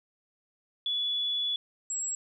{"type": "tone pair in turn", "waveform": "sine", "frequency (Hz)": [3421, 7656], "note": ["A7", "A#8"], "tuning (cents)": [-49, 45], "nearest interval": "octave + major second", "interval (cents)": 1394, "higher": "second", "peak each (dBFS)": [-27, -30], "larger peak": "first", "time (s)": [[0.86, 1.56], [1.9, 2.15]], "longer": "first", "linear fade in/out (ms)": 2, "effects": ["11-bit"]}